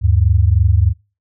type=tone pair together; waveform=sine; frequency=76.87 / 100 Hz; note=D#2 / G2; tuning=-20 / +35 cents; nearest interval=perfect fourth; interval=455 cents; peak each=-12 dBFS; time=0.01-0.94 s; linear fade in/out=50 ms; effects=noise-tail reverb RT60 0.3 s tail -25 dB re dry